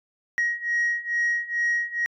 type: beating tone pair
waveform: sine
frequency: 1890 / 1892.3 Hz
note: A#6 / A#6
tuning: +23 / +25 cents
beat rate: 2.3 Hz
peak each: -25 / -23 dBFS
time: 0.38-2.06 s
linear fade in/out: 0 ms
effects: tanh soft clip ceiling -18 dBFS